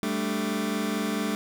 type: chord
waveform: sawtooth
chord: G suspended second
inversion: none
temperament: just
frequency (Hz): 196 / 220.5 / 294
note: G3 / A3 / D4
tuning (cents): 0 / +4 / +2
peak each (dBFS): -27 / -25 / -27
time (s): 0.03-1.35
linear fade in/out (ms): 0
effects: 9-bit